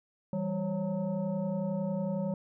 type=tone with frequency modulation; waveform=sine; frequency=196 Hz; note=G3; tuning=in tune; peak=-29 dBFS; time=0.33-2.34 s; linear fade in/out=2 ms; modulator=361 Hz; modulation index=1.1; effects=none